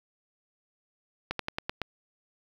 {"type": "slowing click train", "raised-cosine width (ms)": 0.3, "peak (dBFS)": -14, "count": 6, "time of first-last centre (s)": [1.31, 1.817], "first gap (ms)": 83, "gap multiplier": 1.1, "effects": ["7-bit"]}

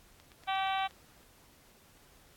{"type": "click train", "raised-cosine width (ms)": 0.2, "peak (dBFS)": -37, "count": 7, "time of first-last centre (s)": [0.2, 0.909], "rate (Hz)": 8.46}
{"type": "harmonic tone", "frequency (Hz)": 385.1, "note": "G4", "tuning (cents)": -31, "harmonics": [2, 3, 4, 5, 6, 7, 8, 9, 10], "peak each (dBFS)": [-31, -38, -41, -45, -42, -43, -43, -46, -45], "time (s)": [0.47, 0.88], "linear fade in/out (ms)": 20}
{"effects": ["pink hiss -61 dBFS RMS until 2.36 s", "AAC 64 kbps"]}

